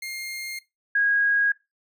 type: tone pair in turn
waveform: sawtooth / sine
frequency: 2122 / 1642.8 Hz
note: C7 / G#6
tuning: +24 / -19 cents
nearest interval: major third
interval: 443 cents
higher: first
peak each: -28 / -18 dBFS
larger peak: second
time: 0.02-0.59 / 0.95-1.52 s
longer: neither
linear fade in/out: 5 ms
effects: noise-tail reverb RT60 0.2 s tail -18 dB re dry